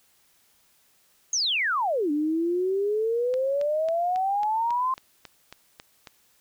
sine exponential two-way sweep, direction down then up, 6645 to 289.9 to 1056 Hz, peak -22 dBFS, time 1.33-4.94 s, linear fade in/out 2 ms, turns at 2.11 s
click train, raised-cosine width 0.2 ms, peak -23 dBFS, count 11, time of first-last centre 3.34-6.072 s, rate 3.66 Hz
effects white hiss -63 dBFS RMS until 6.4 s

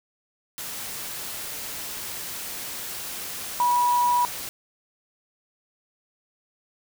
sine tone in noise, 973 Hz, B5, 26 cents flat, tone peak -18 dBFS, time 3.6-4.25 s, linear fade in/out 0 ms, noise white, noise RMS -34 dBFS, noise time 0.58-4.49 s, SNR +13 dB, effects none

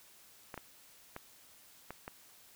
clicks, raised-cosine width 0.5 ms, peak -27 dBFS, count 5, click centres 0.542 / 0.577 / 1.164 / 1.906 / 2.079 s, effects white hiss -60 dBFS RMS until 2.55 s

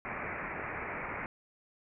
white low-pass noise, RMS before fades -39 dBFS, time 0.05-1.26 s, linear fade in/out 0 ms, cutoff 2400 Hz, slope 96 dB/octave, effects none

